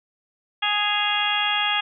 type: harmonic tone with a mistuned harmonic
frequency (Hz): 415.3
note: G#4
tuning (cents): 0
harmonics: 2 / 3 / 4 / 5 / 6 / 7 / 8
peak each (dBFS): -27 / -29 / -28 / -30 / -30 / -27 / -25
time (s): 0.62-1.81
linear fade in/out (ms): 10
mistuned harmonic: 7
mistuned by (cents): -68
effects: none